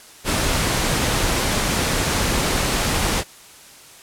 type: noise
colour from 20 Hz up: pink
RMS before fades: -20 dBFS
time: 0.24-3.24 s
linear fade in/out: 50 ms
effects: white hiss -44 dBFS RMS until 4.02 s + low-pass 11000 Hz 12 dB/octave